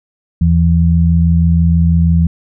sine tone pair together, 81.2 / 167.35 Hz, E2 / E3, -26 / +26 cents, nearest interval octave + minor second, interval 1252 cents, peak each -10 dBFS, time 0.41-2.27 s, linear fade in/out 5 ms, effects none

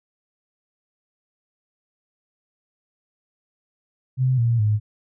sine tone with pitch steps, 129.2 / 117.12 / 106.16 Hz, C3 / A#2 / G#2, -21 / +9 / +38 cents, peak -16 dBFS, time 4.17-4.8 s, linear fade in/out 50 ms, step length 210 ms, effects none

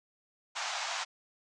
pink band-pass noise, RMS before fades -36 dBFS, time 0.55-1.05 s, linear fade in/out 20 ms, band 680 to 7200 Hz, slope 48 dB/octave, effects none

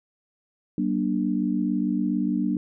sine tone cluster, 191 / 237.9 / 295.5 Hz, G3 / A#3 / D4, -45 / +35 / +11 cents, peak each -26 dBFS, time 0.78-2.57 s, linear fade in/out 2 ms, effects none

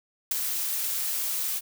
blue noise with ADSR envelope, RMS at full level -23 dBFS, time 0.31-1.61 s, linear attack 5 ms, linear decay 12 ms, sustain -6 dB, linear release 38 ms, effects none

